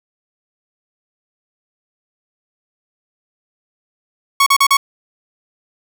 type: tone bursts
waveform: sawtooth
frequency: 1108.7 Hz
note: C#6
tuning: in tune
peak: -5 dBFS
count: 4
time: 4.4-4.77 s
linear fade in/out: 5 ms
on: 64 ms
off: 38 ms
effects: none